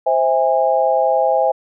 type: chord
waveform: sine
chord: C augmented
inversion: none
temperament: just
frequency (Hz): 523.3 / 654.1 / 817.6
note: C5 / E5 / G#5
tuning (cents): 0 / -14 / -27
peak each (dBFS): -17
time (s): 0.06-1.52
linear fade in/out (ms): 10
effects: none